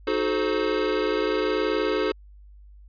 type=chord; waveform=square; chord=D# diminished seventh; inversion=none; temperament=equal with one note detuned; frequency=311.1 / 370 / 430.7 / 523.3 Hz; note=D#4 / F#4 / A4 / C5; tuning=0 / 0 / -37 / 0 cents; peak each=-30 / -29 / -26 / -30 dBFS; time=0.07-2.12 s; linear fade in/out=5 ms; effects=added 50 Hz sine -45 dBFS peak until 2.88 s + resampled to 11025 Hz